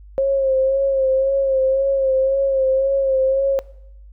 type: tone with vibrato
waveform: sine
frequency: 537 Hz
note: C5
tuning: 45 cents sharp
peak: -14 dBFS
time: 0.18-3.59 s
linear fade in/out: 0 ms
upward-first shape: sine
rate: 1.9 Hz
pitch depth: 36 cents each way
effects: noise-tail reverb RT60 0.8 s tail -21 dB re dry + added 50 Hz sine -39 dBFS peak until 4.12 s